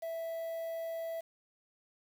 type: tone with quantisation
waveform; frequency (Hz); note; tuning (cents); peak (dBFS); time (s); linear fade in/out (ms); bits
triangle; 659.3; E5; 0; -34; 0.02-1.21; 10; 9
effects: none